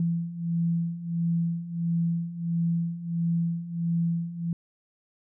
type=beating tone pair; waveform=sine; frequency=167.6 / 169.1 Hz; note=E3 / E3; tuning=+29 / +44 cents; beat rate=1.5 Hz; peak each=-30 / -26 dBFS; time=0-4.53 s; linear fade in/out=2 ms; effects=none